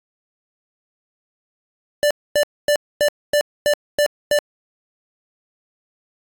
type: tone bursts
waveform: square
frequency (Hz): 588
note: D5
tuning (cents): +2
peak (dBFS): -14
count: 8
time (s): 2.03-4.388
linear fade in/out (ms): 0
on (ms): 76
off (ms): 250
effects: AAC 64 kbps